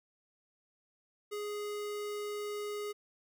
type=tone; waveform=square; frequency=415.3 Hz; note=G#4; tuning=in tune; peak=-37 dBFS; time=1.31-2.93 s; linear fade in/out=20 ms; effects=none